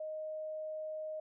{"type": "tone", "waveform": "sine", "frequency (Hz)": 622.3, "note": "D#5", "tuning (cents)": 0, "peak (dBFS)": -38, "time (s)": [0, 1.2], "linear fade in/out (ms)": 5, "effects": []}